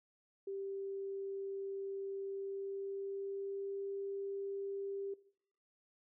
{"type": "tone with pitch glide", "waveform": "sine", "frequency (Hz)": [392, 395.4], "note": ["G4", "G4"], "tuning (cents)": [0, 15], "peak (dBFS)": -39, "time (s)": [0.47, 5.14], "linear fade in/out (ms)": 5, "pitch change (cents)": 15, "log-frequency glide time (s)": [2.23, 3.84], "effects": ["noise-tail reverb RT60 0.6 s tail -18 dB re dry"]}